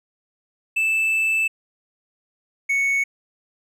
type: tone pair in turn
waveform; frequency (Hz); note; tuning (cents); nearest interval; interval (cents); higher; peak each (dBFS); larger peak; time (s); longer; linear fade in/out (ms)
triangle; 2637 / 2217; E7 / C#7; 0 / 0; minor third; 300; first; -16; neither; 0.76-1.48 / 2.69-3.04; first; 10
effects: none